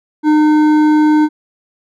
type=tone with hard clipping; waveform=triangle; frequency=304.6 Hz; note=D#4; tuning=37 cents flat; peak=-9 dBFS; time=0.23-1.29 s; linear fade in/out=50 ms; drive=13 dB; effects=none